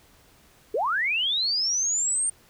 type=linear sweep; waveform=sine; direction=up; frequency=380.2 to 8870 Hz; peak=-22 dBFS; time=0.74-2.3 s; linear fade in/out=5 ms; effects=pink hiss -57 dBFS RMS until 2.49 s